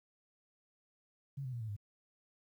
sine tone with pitch steps, 138.4 / 128.39 / 119.1 / 110.48 / 102.49 Hz, C#3 / C3 / A#2 / A2 / G#2, -2 / -32 / +38 / +8 / -22 cents, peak -38 dBFS, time 1.37-1.765 s, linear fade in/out 10 ms, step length 79 ms, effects 12-bit

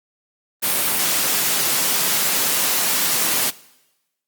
white high-pass noise, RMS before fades -19 dBFS, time 0.62-3.51 s, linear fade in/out 20 ms, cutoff 130 Hz, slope 24 dB/octave, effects noise-tail reverb RT60 1.0 s tail -21 dB re dry + Opus 32 kbps

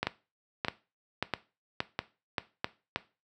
two click trains, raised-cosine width 0.3 ms, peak -12 / -12 dBFS, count 6 / 5, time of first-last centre 0.07-2.96 / 0.03-2.644 s, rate 1.73 / 1.53 Hz, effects noise-tail reverb RT60 0.3 s tail -17 dB re dry + high-pass 80 Hz 12 dB/octave

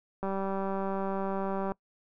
click train, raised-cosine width 1 ms, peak -20 dBFS, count 290, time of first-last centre 0.23-1.72 s, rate 194 Hz, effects noise-tail reverb RT60 0.1 s tail -24 dB re dry

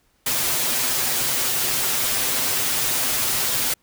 white noise with comb filter, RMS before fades -22 dBFS, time 0.26-3.74 s, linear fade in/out 5 ms, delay 7.8 ms, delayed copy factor +0.85, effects pink hiss -64 dBFS RMS until 3.82 s

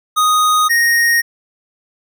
square tone pair in turn, 1244.5 / 1864.6 Hz, D#6 / A#6, 0 / 0 cents, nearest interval perfect fifth, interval 700 cents, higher second, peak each -11 dBFS, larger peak neither, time 0.16-0.69 / 0.69-1.22 s, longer neither, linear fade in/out 20 ms, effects none

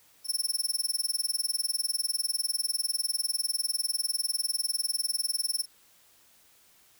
20% pulse tone with tremolo, 5360 Hz, E8, 28 cents sharp, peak -19 dBFS, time 0.24-5.66 s, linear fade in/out 50 ms, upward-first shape sine, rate 20 Hz, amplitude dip 100%, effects white hiss -61 dBFS RMS until 6.99 s

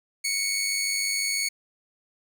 15% pulse tone with amplitude modulation, 2217 Hz, C#7, in tune, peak -16 dBFS, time 0.24-1.49 s, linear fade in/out 10 ms, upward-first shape sine, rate 100 Hz, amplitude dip 50%, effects none

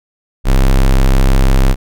square tone, 33.03 Hz, C1, 17 cents sharp, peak -7 dBFS, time 0.44-1.76 s, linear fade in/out 50 ms, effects none

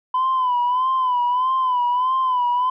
sine tone with vibrato, 1008 Hz, B5, 35 cents sharp, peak -15 dBFS, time 0.14-2.7 s, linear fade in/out 5 ms, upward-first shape sine, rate 1.6 Hz, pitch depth 70 cents each way, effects tanh soft clip ceiling -14 dBFS

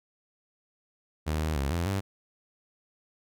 sawtooth tone with pitch steps, 77.3 / 78.3 / 68.8 / 85.4 / 97.8 Hz, D#2 / D#2 / C#2 / F2 / G2, -11 / +11 / -12 / -38 / -4 cents, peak -23 dBFS, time 1.26-2.01 s, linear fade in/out 20 ms, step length 150 ms, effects none

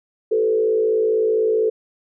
sine tone with frequency modulation, 440 Hz, A4, in tune, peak -15 dBFS, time 0.31-1.7 s, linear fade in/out 10 ms, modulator 55.7 Hz, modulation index 0.76, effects none

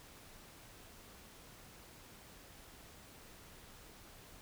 silence, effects pink hiss -57 dBFS RMS until 4.41 s

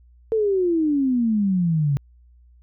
sine exponential sweep, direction down, 453.8 to 136.4 Hz, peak -17 dBFS, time 0.32-1.97 s, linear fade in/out 0 ms, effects added 60 Hz sine -49 dBFS peak until 2.62 s

